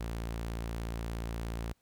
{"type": "tone", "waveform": "sawtooth", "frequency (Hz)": 56.9, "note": "A#1", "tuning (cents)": -41, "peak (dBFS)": -31, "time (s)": [0, 1.73], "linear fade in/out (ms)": 10, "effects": ["pink hiss -74 dBFS RMS until 1.81 s"]}